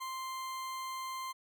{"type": "tone", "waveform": "40% pulse", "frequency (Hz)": 1046.5, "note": "C6", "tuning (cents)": 0, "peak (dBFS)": -37, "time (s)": [0, 1.33], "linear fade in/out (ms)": 20, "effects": []}